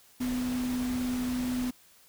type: tone in noise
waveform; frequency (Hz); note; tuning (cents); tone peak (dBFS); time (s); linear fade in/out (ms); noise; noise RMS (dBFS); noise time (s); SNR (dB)
sine; 250; B3; +21; -28; 0.2-1.71; 10; pink; -40; 0.2-1.71; +9
effects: white hiss -59 dBFS RMS until 2.08 s